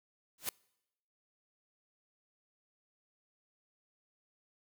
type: noise with exponential growth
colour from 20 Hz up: white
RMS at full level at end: -31 dBFS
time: 0.38-0.49 s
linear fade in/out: 2 ms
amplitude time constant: 23 ms
effects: noise-tail reverb RT60 0.9 s tail -26 dB re dry